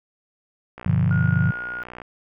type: click train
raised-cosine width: 0.5 ms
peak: -22 dBFS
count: 76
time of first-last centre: 0.78-2.018 s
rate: 60.6 Hz
type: chord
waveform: sine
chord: G dominant seventh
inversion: none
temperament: equal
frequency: 98 / 123.47 / 146.83 / 174.61 Hz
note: G2 / B2 / D3 / F3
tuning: 0 / 0 / 0 / 0 cents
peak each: -22 dBFS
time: 0.86-1.51 s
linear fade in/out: 5 ms
type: tone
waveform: sine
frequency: 1435 Hz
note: F6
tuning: 47 cents sharp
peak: -28 dBFS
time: 1.11-1.83 s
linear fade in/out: 0 ms
effects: none